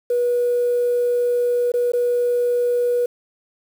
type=tone with dropouts; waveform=sine; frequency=485.5 Hz; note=B4; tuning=30 cents flat; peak=-15 dBFS; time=0.1-3.06 s; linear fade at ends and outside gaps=5 ms; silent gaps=1.719-1.738 / 1.92-1.934 s; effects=tanh soft clip ceiling -12 dBFS + 7-bit